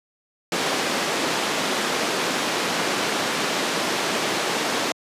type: band-pass noise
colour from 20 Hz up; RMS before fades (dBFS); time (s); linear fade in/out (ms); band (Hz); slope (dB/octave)
pink; -24; 0.52-4.92; 2; 240 to 6200; 12
effects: high-pass 150 Hz 12 dB/octave + resampled to 32000 Hz